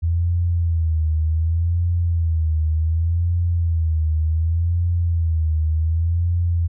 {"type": "tone with vibrato", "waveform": "sine", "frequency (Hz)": 82.4, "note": "E2", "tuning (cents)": 0, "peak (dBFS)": -16, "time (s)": [0.02, 6.68], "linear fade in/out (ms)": 20, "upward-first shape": "sine", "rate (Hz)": 0.67, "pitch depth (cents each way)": 87, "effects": []}